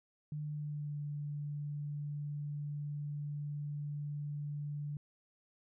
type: tone with pitch glide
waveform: sine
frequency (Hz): 150 to 146.4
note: D3 to D3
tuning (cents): +37 to -5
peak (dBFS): -37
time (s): 0.32-4.97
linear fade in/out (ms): 2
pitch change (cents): -42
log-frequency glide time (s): 0.42-0.99
effects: none